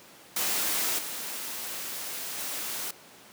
white noise with level steps, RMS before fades -28 / -36 / -34 dBFS, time 0.36-2.91 s, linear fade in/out 5 ms, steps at 0.98 / 2.38 s, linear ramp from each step 10 ms, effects pink hiss -51 dBFS RMS until 3.32 s + high-pass 200 Hz 12 dB/octave

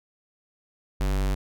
square tone, 48.26 Hz, G1, 26 cents flat, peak -23 dBFS, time 1-1.35 s, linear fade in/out 10 ms, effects none

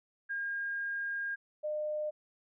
sine tone pair in turn, 1617 / 605.7 Hz, G#6 / D#5, -47 / -47 cents, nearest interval octave + perfect fourth, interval 1700 cents, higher first, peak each -33 / -32 dBFS, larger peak second, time 0.29-1.36 / 1.63-2.11 s, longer first, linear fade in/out 20 ms, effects none

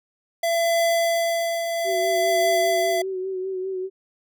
square tone with tremolo, 673 Hz, E5, 36 cents sharp, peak -18 dBFS, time 0.43-3.02 s, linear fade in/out 5 ms, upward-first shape triangle, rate 0.61 Hz, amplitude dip 55%
sine tone with vibrato, 376.7 Hz, F#4, 31 cents sharp, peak -25 dBFS, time 1.84-3.9 s, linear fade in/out 50 ms, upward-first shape sine, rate 5 Hz, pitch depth 37 cents each way
effects none

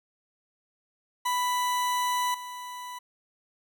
40% pulse tone with level steps, 990 Hz, B5, 4 cents sharp, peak -24 / -36 dBFS, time 1.25-2.99 s, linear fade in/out 10 ms, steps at 2.34 s, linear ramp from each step 5 ms, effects none

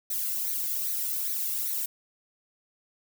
violet noise with flanger, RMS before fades -30 dBFS, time 0.1-1.86 s, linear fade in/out 5 ms, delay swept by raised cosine 0.48 to 1.48 ms, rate 2.5 Hz, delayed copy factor +0.9, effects none

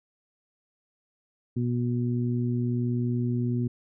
harmonic tone, 121.3 Hz, B2, 31 cents flat, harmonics 1 / 2 / 3, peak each -26 / -28 / -36 dBFS, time 1.56-3.68 s, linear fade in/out 10 ms, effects none

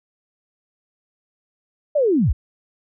sine linear sweep, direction down, 620 to 34.16 Hz, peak -14 dBFS, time 1.95-2.33 s, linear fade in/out 10 ms, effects none

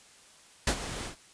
pink noise with ADSR envelope, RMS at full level -24 dBFS, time 0.67-1.16 s, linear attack 4 ms, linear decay 73 ms, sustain -13 dB, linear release 100 ms, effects white hiss -56 dBFS RMS until 1.33 s + resampled to 22050 Hz

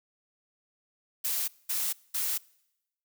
blue noise bursts, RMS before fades -30 dBFS, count 3, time 1.24-2.38 s, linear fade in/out 10 ms, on 240 ms, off 210 ms, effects noise-tail reverb RT60 0.9 s tail -25 dB re dry

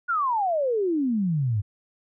sine exponential sweep, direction down, 1465 to 97.3 Hz, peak -21 dBFS, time 0.08-1.62 s, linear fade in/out 20 ms, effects none

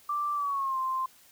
sine tone with pitch glide, 1174.7 to 1046.5 Hz, D6 to C6, 0 to 0 cents, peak -27 dBFS, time 0.09-1.06 s, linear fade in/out 5 ms, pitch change -200 cents, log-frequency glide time 0.34-0.78 s, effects white hiss -58 dBFS RMS until 1.31 s

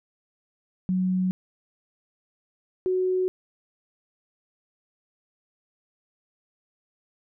sine tone pair in turn, 185 / 370 Hz, F#3 / F#4, 0 / 0 cents, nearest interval octave, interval 1200 cents, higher second, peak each -21 dBFS, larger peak neither, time 0.89-1.31 / 2.86-3.28 s, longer neither, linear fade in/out 0 ms, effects none

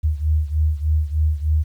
sine beating tone pair, 76 / 79.3 Hz, D#2 / D#2, -40 / +33 cents, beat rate 3.3 Hz, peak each -18 / -21 dBFS, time 0.03-1.64 s, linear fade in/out 20 ms, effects 9-bit

